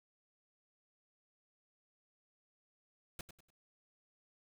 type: noise with echo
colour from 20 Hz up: pink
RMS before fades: -44 dBFS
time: 3.19-3.21 s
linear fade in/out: 2 ms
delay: 98 ms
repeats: 3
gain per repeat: -10 dB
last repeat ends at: 3.504 s
effects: none